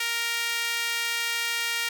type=tone with high-pass filter; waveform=sawtooth; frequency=466.2 Hz; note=A#4; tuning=in tune; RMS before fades=-28 dBFS; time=0-1.89 s; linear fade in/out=5 ms; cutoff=2100 Hz; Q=1.5; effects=none